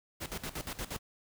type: noise with tremolo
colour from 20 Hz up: pink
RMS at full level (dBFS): -38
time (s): 0.2-0.99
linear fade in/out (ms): 20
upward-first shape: square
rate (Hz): 8.5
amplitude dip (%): 80
effects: none